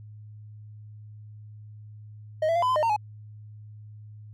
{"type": "tone with pitch steps", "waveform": "triangle", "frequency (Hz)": [624, 665, 691, 1006, 1024, 612, 915, 844], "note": ["D#5", "E5", "F5", "B5", "C6", "D#5", "A#5", "G#5"], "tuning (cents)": [5, 15, -19, 32, -38, -29, -32, 28], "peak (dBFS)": -19, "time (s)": [2.42, 2.964], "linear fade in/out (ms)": 5, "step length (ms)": 68, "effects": ["added 106 Hz sine -42 dBFS peak until 4.33 s"]}